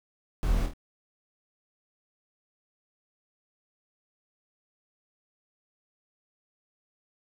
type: noise with echo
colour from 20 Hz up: brown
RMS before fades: -27 dBFS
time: 0.43-0.66 s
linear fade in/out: 0 ms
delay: 25 ms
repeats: 3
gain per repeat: -5 dB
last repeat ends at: 0.735 s
effects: none